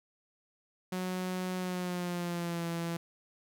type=tone with pitch glide; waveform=sawtooth; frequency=183.8 to 168.55 Hz; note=F#3 to E3; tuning=-11 to +39 cents; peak=-29 dBFS; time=0.92-2.97 s; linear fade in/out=5 ms; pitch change=-150 cents; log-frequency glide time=1.57-2.66 s; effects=none